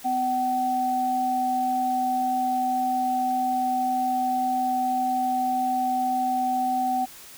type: tone pair together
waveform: sine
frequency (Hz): 253.5 / 758.7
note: B3 / F#5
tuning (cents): +45 / +43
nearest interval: octave + perfect fifth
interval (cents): 1898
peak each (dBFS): -30 / -22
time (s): 0.04-7.06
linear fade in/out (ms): 20
effects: white hiss -45 dBFS RMS until 7.37 s